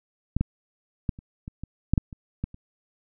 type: clicks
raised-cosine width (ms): 5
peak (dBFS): -11 / -10 / -12 / -29 / -23 / -22 / -7 / -7 / -27 / -15 / -30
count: 11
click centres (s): 0.366 / 0.41 / 1.092 / 1.189 / 1.479 / 1.636 / 1.936 / 1.978 / 2.128 / 2.44 / 2.544
effects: none